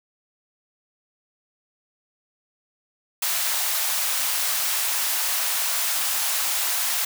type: high-pass noise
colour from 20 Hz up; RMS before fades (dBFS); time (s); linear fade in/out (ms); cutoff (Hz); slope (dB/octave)
white; -24; 3.22-7.05; 5; 660; 24
effects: none